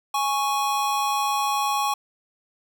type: tone pair together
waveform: square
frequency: 830.6 / 1108.7 Hz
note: G#5 / C#6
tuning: 0 / 0 cents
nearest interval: perfect fourth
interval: 500 cents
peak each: -25 dBFS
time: 0.14-1.94 s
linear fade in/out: 5 ms
effects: none